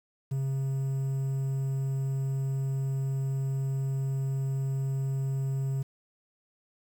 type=tone with quantisation; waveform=triangle; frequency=135.2 Hz; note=C#3; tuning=43 cents flat; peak=-25 dBFS; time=0.31-5.83 s; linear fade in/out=10 ms; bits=9; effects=none